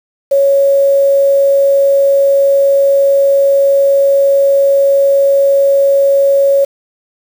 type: tone with quantisation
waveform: sine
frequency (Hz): 554.4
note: C#5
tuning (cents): 0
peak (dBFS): -6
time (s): 0.31-6.65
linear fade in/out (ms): 10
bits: 5
effects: none